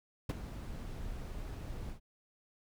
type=noise with ADSR envelope; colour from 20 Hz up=brown; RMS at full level=-29 dBFS; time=0.29-2 s; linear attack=7 ms; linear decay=26 ms; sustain=-13 dB; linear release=100 ms; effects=none